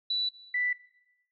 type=tone pair in turn; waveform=sine; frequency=3956 / 1978 Hz; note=B7 / B6; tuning=+2 / +2 cents; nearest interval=octave; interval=1200 cents; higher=first; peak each=-26 dBFS; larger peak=neither; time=0.1-0.29 / 0.54-0.73 s; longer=neither; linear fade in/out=5 ms; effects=noise-tail reverb RT60 0.9 s tail -18 dB re dry